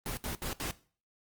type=noise bursts; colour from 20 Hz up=pink; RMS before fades=-36 dBFS; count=4; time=0.06-0.71 s; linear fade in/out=0 ms; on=110 ms; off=70 ms; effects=noise-tail reverb RT60 0.4 s tail -18 dB re dry + Opus 24 kbps